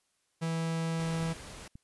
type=tone; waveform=45% pulse; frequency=164 Hz; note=E3; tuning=9 cents flat; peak=-30 dBFS; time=0.41-1.34 s; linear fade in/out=20 ms
type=noise; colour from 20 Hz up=pink; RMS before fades=-46 dBFS; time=0.99-1.68 s; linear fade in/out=5 ms
type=clicks; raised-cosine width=5 ms; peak=-34 dBFS; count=2; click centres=1.229 / 1.755 s
effects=white hiss -75 dBFS RMS until 1.83 s + resampled to 24000 Hz